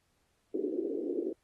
pink band-pass noise, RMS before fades -34 dBFS, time 0.54-1.33 s, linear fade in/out 5 ms, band 300 to 440 Hz, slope 48 dB/octave, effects pink hiss -75 dBFS RMS until 1.43 s + AAC 32 kbps

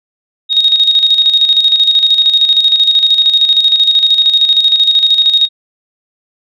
sine tone with tremolo, 3742 Hz, A#7, 6 cents sharp, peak -4 dBFS, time 0.49-5.49 s, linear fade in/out 50 ms, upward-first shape square, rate 13 Hz, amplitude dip 55%, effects none

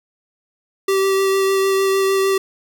square tone with vibrato, 387.6 Hz, G4, 20 cents flat, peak -15 dBFS, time 0.88-2.38 s, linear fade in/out 5 ms, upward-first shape triangle, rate 6.6 Hz, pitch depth 13 cents each way, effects 8-bit

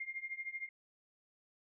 sine tone with tremolo, 2118 Hz, C7, 21 cents sharp, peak -36 dBFS, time 0-0.69 s, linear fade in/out 5 ms, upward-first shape triangle, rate 13 Hz, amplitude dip 95%, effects none

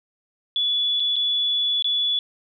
sine tone with dropouts, 3427 Hz, A7, 46 cents flat, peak -19 dBFS, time 0.56-2.19 s, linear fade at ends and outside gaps 1 ms, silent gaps 0.998-1.002 / 1.158-1.164 / 1.824-1.844 s, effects none

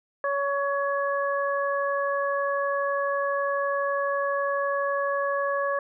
harmonic tone, 561 Hz, C#5, 21 cents sharp, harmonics 1 / 2 / 3, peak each -26 / -28 / -31 dBFS, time 0.24-5.79 s, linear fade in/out 2 ms, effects none

